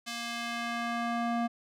square tone with band-pass filter sweep, 234.8 Hz, A#3, 13 cents sharp, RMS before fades -33 dBFS, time 0.06-1.48 s, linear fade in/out 20 ms, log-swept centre 4400 to 630 Hz, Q 0.75, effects none

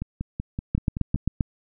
two click trains, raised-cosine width 5 ms, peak -16 / -9 dBFS, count 7 / 6, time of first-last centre 0.02-1.159 / 0.75-1.408 s, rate 5.27 / 7.6 Hz, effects none

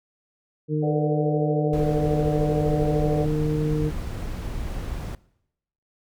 harmonic tone, 152.5 Hz, D#3, 34 cents flat, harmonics 1 / 2 / 3, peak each -23 / -27 / -27 dBFS, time 0.68-3.92 s, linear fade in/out 50 ms
sine chord, B minor seventh, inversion third, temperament just, 444.5 / 493.9 / 592.7 / 740.8 Hz, A4 / B4 / D5 / F#5, +18 / 0 / +16 / +2 cents, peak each -28 / -34 / -29 / -32 dBFS, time 0.82-3.26 s, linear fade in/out 20 ms
brown noise, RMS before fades -30 dBFS, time 1.73-5.15 s, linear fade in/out 2 ms
effects noise-tail reverb RT60 0.8 s tail -21 dB re dry

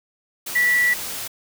sine tone in noise, 1954 Hz, B6, 19 cents flat, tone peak -15 dBFS, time 0.55-0.94 s, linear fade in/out 10 ms, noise white, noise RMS -30 dBFS, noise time 0.46-1.28 s, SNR +12 dB, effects none

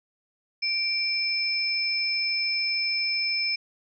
sine tone pair together, 2349 / 5231 Hz, D7 / E8, 0 / -14 cents, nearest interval octave + major second, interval 1386 cents, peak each -27 / -26 dBFS, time 0.62-3.56 s, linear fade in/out 10 ms, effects none

